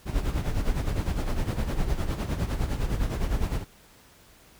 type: noise with tremolo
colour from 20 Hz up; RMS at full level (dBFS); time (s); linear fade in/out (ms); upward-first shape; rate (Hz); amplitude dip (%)
brown; -24; 0.05-3.65; 50; sine; 9.8; 65
effects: pink hiss -55 dBFS RMS until 4.59 s